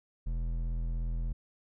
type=tone with hard clipping; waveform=sine; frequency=41.58 Hz; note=E1; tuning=16 cents sharp; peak=-32 dBFS; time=0.26-1.33 s; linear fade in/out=10 ms; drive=9 dB; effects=none